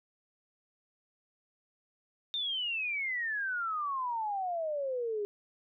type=exponential sweep; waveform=sine; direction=down; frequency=3661 to 402.9 Hz; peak=-31 dBFS; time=2.34-5.25 s; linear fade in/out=0 ms; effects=none